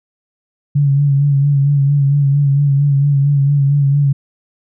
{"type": "tone with vibrato", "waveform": "sine", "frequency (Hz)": 141.2, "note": "C#3", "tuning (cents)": 32, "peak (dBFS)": -9, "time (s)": [0.75, 4.13], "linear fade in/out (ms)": 10, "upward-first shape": "sine", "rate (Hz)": 4.4, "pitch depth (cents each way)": 41, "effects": []}